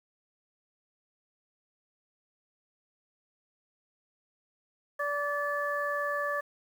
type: harmonic tone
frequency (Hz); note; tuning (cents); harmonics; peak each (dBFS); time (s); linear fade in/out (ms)
579; D5; -25; 1 / 2 / 3; -33 / -33 / -33; 4.99-6.41; 10
effects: 9-bit